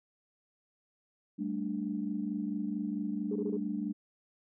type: chord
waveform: sine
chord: G suspended second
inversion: none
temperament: just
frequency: 196 / 220.5 / 294 Hz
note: G3 / A3 / D4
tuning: 0 / +4 / +2 cents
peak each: -36 dBFS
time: 1.38-3.93 s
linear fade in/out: 20 ms
type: tone bursts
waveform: sine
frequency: 413.2 Hz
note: G#4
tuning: 9 cents flat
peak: -32 dBFS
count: 4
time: 3.31-3.571 s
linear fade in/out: 5 ms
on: 48 ms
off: 23 ms
effects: tanh soft clip ceiling -20 dBFS